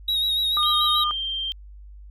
triangle tone with vibrato, 3800 Hz, A#7, 33 cents sharp, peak -19 dBFS, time 0.08-1.04 s, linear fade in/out 5 ms, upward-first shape sine, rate 6.9 Hz, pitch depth 39 cents each way
sine tone, 1212 Hz, D#6, 46 cents flat, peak -22 dBFS, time 0.57-1.11 s, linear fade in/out 0 ms
sine tone with pitch glide, 3194 to 3161 Hz, G7 to G7, +32 to +14 cents, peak -25 dBFS, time 0.63-1.52 s, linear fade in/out 0 ms, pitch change -18 cents, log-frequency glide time 0.76-0.86 s
effects added 50 Hz sine -40 dBFS peak until 2.1 s

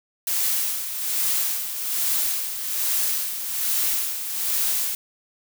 blue noise with tremolo, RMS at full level -22 dBFS, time 0.27-4.95 s, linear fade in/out 2 ms, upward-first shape sine, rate 1.2 Hz, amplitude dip 60%, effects none

